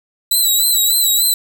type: tone with vibrato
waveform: 10% pulse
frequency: 3951 Hz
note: B7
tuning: in tune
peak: -5 dBFS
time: 0.31-1.34 s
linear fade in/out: 5 ms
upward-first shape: sine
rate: 3.4 Hz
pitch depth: 60 cents each way
effects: none